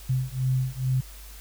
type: beating tone pair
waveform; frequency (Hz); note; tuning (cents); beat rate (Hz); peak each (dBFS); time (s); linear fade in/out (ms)
sine; 128.6 / 130.9; C3 / C3; -30 / +1; 2.3; -26; 0.09-1.01; 10
effects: added 50 Hz sine -42 dBFS peak until 1.4 s + white hiss -48 dBFS RMS until 1.4 s